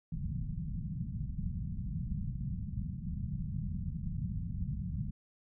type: low-pass noise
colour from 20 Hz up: white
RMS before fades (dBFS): -37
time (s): 0.12-5.11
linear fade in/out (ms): 5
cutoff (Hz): 190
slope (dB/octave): 48
effects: none